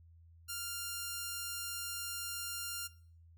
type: tone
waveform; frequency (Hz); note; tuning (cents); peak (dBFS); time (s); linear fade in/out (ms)
5% pulse; 1396.9; F6; 0; -27; 0.48-2.88; 20
effects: noise-tail reverb RT60 0.5 s tail -19 dB re dry + added 83 Hz sine -57 dBFS peak until 3.37 s